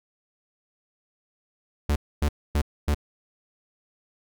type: tone bursts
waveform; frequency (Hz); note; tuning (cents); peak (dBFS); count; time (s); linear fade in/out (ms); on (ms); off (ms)
45% pulse; 73.3; D2; -3; -20; 4; 1.89-2.946; 5; 69; 260
effects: none